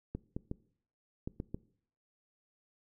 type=clicks; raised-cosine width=3 ms; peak=-24 dBFS; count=6; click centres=0.15 / 0.365 / 0.514 / 1.275 / 1.401 / 1.545 s; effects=noise-tail reverb RT60 0.6 s tail -21 dB re dry